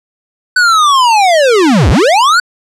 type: linear two-way sweep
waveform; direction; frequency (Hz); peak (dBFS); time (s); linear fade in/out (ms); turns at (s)
square; down then up; 1510 to 50.6 to 1510; -6; 0.56-2.4; 5; 1.9
effects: low-pass 7000 Hz 12 dB/octave